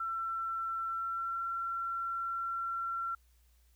sine tone with pitch glide, 1345 to 1359.8 Hz, E6 to F6, +34 to -47 cents, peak -33 dBFS, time 0-3.15 s, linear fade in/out 5 ms, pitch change +19 cents, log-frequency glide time 0.87-1.41 s, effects added 60 Hz sine -63 dBFS peak until 3.75 s + white hiss -73 dBFS RMS until 3.75 s

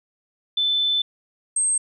sine tone pair in turn, 3520 / 8372 Hz, A7 / C9, 0 / 0 cents, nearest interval octave + minor third, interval 1500 cents, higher second, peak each -18 dBFS, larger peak neither, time 0.57-1.02 / 1.56-1.78 s, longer first, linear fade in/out 5 ms, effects none

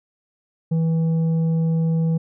triangle tone with tanh clipping, 163 Hz, E3, 19 cents flat, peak -18 dBFS, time 0.71-2.18 s, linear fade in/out 10 ms, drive 10 dB, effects none

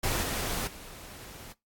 pink noise with level steps, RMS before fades -29 / -32 / -46 dBFS, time 0.03-1.53 s, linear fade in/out 10 ms, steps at 0.23 / 0.67 s, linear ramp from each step 2 ms, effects noise-tail reverb RT60 0.2 s tail -21 dB re dry + AAC 64 kbps

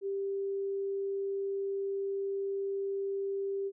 sine tone, 393.8 Hz, G4, 8 cents sharp, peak -31 dBFS, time 0.01-3.72 s, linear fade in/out 50 ms, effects none

